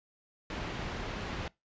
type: low-pass noise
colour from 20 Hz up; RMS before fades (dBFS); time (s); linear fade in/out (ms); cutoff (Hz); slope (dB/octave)
pink; -38; 0.5-1.48; 2; 3400; 12
effects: noise-tail reverb RT60 0.2 s tail -22 dB re dry + resampled to 16000 Hz